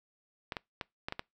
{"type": "clicks", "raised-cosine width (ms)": 0.3, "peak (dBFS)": -19, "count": 6, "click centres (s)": [0.522, 0.568, 0.812, 1.085, 1.124, 1.194], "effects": ["noise-tail reverb RT60 0.2 s tail -25 dB re dry"]}